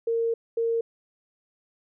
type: tone bursts at uneven times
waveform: sine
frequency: 460 Hz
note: A#4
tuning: 23 cents flat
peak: -22 dBFS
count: 2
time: 0.07-0.34 / 0.57-0.81 s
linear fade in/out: 5 ms
effects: none